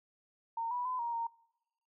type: tone with pitch steps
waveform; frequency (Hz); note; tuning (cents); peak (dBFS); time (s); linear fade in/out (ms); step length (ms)
sine; 917 / 980 / 1013 / 940 / 925; A#5 / B5 / B5 / A#5 / A#5; -29 / -14 / +44 / +14 / -14; -33; 0.57-1.27; 5; 140
effects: noise-tail reverb RT60 0.9 s tail -25 dB re dry